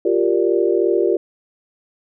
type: chord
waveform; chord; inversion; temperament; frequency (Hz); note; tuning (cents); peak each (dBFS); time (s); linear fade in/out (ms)
sine; G minor seventh; third; equal; 349.2 / 392 / 466.2 / 587.3; F4 / G4 / Bb4 / D5; 0 / 0 / 0 / 0; -18 / -18 / -20 / -24; 0.05-1.17; 5
effects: none